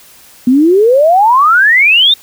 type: exponential sweep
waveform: sine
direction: up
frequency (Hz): 240.5 to 3729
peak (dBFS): -4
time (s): 0.47-2.14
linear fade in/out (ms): 5
effects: white hiss -40 dBFS RMS until 2.22 s